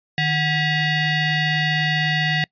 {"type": "ring-modulated tone", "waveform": "sawtooth", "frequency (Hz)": 896, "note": "A5", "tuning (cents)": 31, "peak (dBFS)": -11, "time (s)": [0.18, 2.44], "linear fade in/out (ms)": 0, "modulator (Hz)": 1050, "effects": ["noise-tail reverb RT60 0.1 s tail -26 dB re dry", "resampled to 11025 Hz"]}